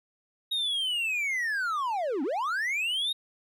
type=linear two-way sweep; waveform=triangle; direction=down then up; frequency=3785 to 247.4 to 3785 Hz; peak=-25 dBFS; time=0.51-3.13 s; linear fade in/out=10 ms; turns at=2.23 s; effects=none